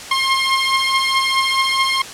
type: beating tone pair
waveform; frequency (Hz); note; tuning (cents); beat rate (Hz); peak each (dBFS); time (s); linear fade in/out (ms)
15% pulse; 1065 / 1069.7; C6 / C6; +30 / +38; 4.7; -10 / -13; 0.11-2.02; 5
effects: white hiss -32 dBFS RMS until 2.13 s + low-pass 8000 Hz 12 dB/octave